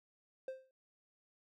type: tone with exponential decay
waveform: triangle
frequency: 524 Hz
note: C5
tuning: 2 cents sharp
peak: -35 dBFS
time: 0.48-0.71 s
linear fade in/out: 2 ms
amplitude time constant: 50 ms
effects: none